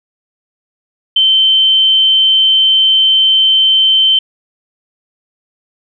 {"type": "tone with amplitude modulation", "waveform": "sine", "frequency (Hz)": 3090, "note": "G7", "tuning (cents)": -26, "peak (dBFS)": -5, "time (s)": [1.16, 4.19], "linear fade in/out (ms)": 5, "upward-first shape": "sine", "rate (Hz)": 202, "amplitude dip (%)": 25, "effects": []}